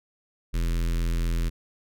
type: tone with notch filter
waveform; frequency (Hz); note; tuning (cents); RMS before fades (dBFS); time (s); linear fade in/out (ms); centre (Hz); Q
square; 42.08; E1; +36; -25; 0.53-1.5; 20; 750; 0.65
effects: none